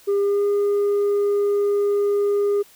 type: tone with pitch glide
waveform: sine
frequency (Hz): 401.4 to 407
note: G4 to G#4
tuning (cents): +41 to -35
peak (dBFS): -14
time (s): 0.07-2.63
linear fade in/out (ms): 20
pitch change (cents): +24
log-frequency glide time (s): 0.21-0.44
effects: tanh soft clip ceiling -16 dBFS + white hiss -51 dBFS RMS until 2.75 s

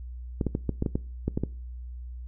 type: clicks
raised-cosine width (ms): 3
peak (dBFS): -13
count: 10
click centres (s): 0.412 / 0.467 / 0.551 / 0.693 / 0.824 / 0.862 / 0.955 / 1.28 / 1.375 / 1.436
effects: noise-tail reverb RT60 0.4 s tail -22 dB re dry + added 61 Hz sine -36 dBFS peak until 2.27 s

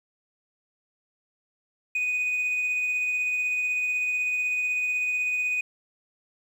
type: tone with tremolo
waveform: sine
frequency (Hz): 2487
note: D#7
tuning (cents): -1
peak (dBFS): -20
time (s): 1.95-5.61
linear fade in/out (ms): 5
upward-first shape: triangle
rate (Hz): 16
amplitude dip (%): 35
effects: tanh soft clip ceiling -22 dBFS + 9-bit

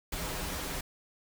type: noise with comb filter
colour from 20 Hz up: pink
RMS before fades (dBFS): -36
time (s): 0.12-0.81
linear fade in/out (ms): 5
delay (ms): 8.9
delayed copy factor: -0.65
effects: none

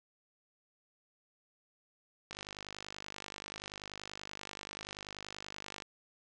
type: click train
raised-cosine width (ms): 0.2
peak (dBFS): -25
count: 178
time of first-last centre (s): 2.31-5.822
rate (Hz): 50.4
effects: 10-bit

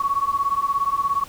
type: beating tone pair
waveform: sine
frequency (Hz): 1108.7 / 1125.7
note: C#6 / C#6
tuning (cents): 0 / +26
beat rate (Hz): 17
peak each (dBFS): -22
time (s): 0-1.24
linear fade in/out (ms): 5
effects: pink hiss -43 dBFS RMS until 1.28 s

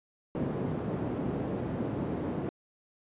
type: band-pass noise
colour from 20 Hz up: white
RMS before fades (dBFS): -33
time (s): 0.35-2.49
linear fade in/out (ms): 0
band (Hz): 110 to 330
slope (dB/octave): 12
effects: resampled to 8000 Hz

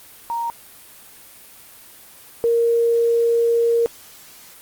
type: tone pair in turn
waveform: sine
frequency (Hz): 932.3 / 466.1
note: A#5 / A#4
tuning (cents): 0 / 0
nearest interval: octave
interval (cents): 1200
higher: first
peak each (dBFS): -21 / -14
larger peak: second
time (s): 0.3-0.5 / 2.44-3.86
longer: second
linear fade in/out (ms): 0
effects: white hiss -44 dBFS RMS until 4.61 s + Opus 32 kbps

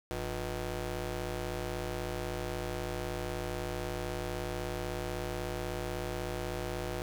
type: ring-modulated tone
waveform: 15% pulse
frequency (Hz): 132.6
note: C3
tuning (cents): +23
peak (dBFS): -25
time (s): 0.11-7.02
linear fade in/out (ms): 0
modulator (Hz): 227
effects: 9-bit

